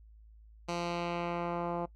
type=tone with low-pass filter sweep; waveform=10% pulse; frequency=172.6 Hz; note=F3; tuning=20 cents flat; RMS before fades=-35 dBFS; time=0.68-1.86 s; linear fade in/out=10 ms; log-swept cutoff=6100 to 890 Hz; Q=1.1; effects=noise-tail reverb RT60 0.1 s tail -20 dB re dry + added 54 Hz sine -53 dBFS peak until 1.95 s